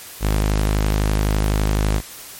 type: tone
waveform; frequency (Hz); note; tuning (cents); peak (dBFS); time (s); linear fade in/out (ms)
sawtooth; 51.9; G#1; 0; -12; 0.2-2.02; 50
effects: white hiss -37 dBFS RMS until 2.39 s + MP3 64 kbps